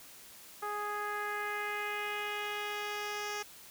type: tone with low-pass filter sweep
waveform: 10% pulse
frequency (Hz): 415.3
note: G#4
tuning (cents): 0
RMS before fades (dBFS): -37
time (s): 0.62-3.43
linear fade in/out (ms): 10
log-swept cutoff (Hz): 1200 to 5700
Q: 1.9
effects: white hiss -53 dBFS RMS until 3.7 s